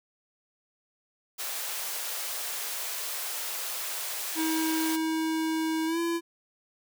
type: high-pass noise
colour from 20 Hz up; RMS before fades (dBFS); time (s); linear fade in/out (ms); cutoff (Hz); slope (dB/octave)
white; -34; 1.38-4.97; 20; 450; 24
type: tone with pitch glide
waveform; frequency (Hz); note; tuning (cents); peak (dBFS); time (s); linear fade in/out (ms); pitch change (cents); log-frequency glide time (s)
square; 319.8 to 337.4; D#4 to E4; +48 to +40; -27; 4.35-6.21; 50; +92; 5.86-5.99
effects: none